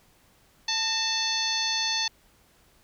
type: harmonic tone with a mistuned harmonic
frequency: 880 Hz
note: A5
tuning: in tune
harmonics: 1 / 2 / 3 / 4 / 5 / 6 / 7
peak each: -35 / -34 / -35 / -31 / -28 / -37 / -33 dBFS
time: 0.68-2.08 s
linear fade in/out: 5 ms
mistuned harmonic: 2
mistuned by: +61 cents
effects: pink hiss -61 dBFS RMS until 2.83 s